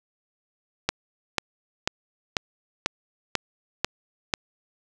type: click train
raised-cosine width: 0.2 ms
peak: -4 dBFS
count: 8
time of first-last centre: 0.89-4.338 s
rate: 2.03 Hz
effects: none